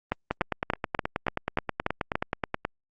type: two click trains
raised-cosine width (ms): 0.5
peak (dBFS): -11 / -9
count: 23 / 8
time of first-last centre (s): 0.31-2.65 / 0.12-2.155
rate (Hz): 9.4 / 3.44
effects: Opus 32 kbps